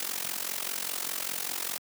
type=noise with amplitude modulation; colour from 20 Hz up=white; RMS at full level=-30 dBFS; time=0-1.78 s; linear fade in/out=2 ms; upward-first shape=sine; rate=45 Hz; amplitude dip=85%; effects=high-pass 200 Hz 12 dB/octave